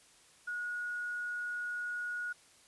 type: tone with quantisation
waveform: sine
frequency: 1450 Hz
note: F#6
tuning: 35 cents flat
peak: -35 dBFS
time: 0.47-2.33 s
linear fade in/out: 10 ms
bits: 10
effects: white hiss -62 dBFS RMS until 2.67 s + resampled to 24000 Hz